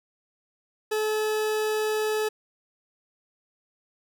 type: tone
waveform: 40% pulse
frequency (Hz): 430.1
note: A4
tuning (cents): -39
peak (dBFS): -23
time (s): 0.91-2.29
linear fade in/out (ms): 10
effects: none